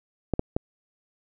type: clicks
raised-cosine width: 2 ms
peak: -10 dBFS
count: 3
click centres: 0.337 / 0.394 / 0.565 s
effects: none